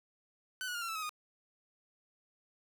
sawtooth tone with pitch steps, 1511 / 1460.4 / 1411.4 / 1364.2 / 1318.4 / 1274.3 / 1231.6 Hz, F#6 / F#6 / F6 / F6 / E6 / D#6 / D#6, +36 / -23 / +18 / -41 / 0 / +41 / -18 cents, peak -33 dBFS, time 0.61-1.093 s, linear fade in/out 0 ms, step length 69 ms, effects none

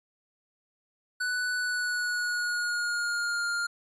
square tone with pitch glide, 1487 to 1406 Hz, F#6 to F6, +8 to +11 cents, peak -28 dBFS, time 1.2-3.67 s, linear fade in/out 10 ms, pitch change -97 cents, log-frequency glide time 1.56-3.47 s, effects resampled to 22050 Hz

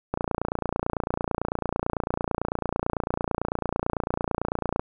click train, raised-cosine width 1 ms, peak -11 dBFS, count 136, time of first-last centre 0.14-4.795 s, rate 29 Hz, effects none

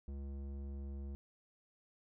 square tone with low-pass filter, 69.3 Hz, C#2, in tune, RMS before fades -44 dBFS, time 0.08-1.15 s, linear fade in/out 0 ms, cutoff 370 Hz, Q 0.68, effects none

